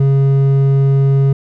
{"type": "tone with hard clipping", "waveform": "sine", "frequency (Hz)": 137.2, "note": "C#3", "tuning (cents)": -17, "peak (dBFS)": -10, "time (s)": [0, 1.33], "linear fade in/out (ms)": 5, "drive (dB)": 6, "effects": []}